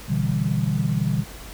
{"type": "chord", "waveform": "sine", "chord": "E minor seventh", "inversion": "second", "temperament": "equal with one note detuned", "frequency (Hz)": [123.47, 146.83, 164.81, 196.91], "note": ["B2", "D3", "E3", "G3"], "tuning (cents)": [0, 0, 0, 8], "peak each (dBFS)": [-25, -24, -26, -26], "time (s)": [0.08, 1.24], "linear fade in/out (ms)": 20, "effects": ["added 50 Hz sine -41 dBFS peak until 1.53 s", "pink hiss -41 dBFS RMS until 1.53 s"]}